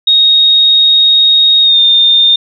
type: tone with pitch glide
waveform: sine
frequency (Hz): 3742 to 3631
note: A#7 to A#7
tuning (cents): +6 to -46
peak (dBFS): -4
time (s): 0.07-2.36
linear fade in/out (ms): 5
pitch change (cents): -52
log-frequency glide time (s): 1.62-1.79
effects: none